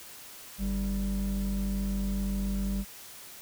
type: tone pair together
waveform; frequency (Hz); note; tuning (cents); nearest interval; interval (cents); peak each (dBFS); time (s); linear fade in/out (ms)
triangle; 49 / 196; G1 / G3; 0 / 0; 2 octaves; 2400; -27; 0.58-2.85; 50
effects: tanh soft clip ceiling -23 dBFS + white hiss -47 dBFS RMS until 3.41 s